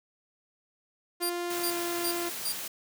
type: tone with pitch glide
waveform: sawtooth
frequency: 349.2 to 345.4 Hz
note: F4 to F4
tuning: 0 to -19 cents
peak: -27 dBFS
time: 1.2-2.3 s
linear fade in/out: 20 ms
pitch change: -19 cents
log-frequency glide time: 1.52-1.78 s
type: tone bursts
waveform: 10% pulse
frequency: 4757 Hz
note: D8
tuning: 21 cents sharp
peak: -22 dBFS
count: 4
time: 1.22-2.526 s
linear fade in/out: 10 ms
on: 79 ms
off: 330 ms
type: high-pass noise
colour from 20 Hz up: white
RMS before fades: -37 dBFS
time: 1.5-2.68 s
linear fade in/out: 5 ms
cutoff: 100 Hz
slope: 24 dB/octave
effects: none